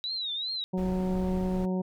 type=tone with vibrato; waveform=sine; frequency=3861 Hz; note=B7; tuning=40 cents flat; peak=-30 dBFS; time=0.04-0.64 s; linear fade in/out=0 ms; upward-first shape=triangle; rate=2.6 Hz; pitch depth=170 cents each way
type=harmonic tone; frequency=185 Hz; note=F#3; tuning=in tune; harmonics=1 / 2 / 3 / 4 / 5; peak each=-27 / -34 / -38 / -44 / -44 dBFS; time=0.73-1.82 s; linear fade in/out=10 ms
type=noise; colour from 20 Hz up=brown; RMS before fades=-37 dBFS; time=0.77-1.66 s; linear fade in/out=10 ms
effects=none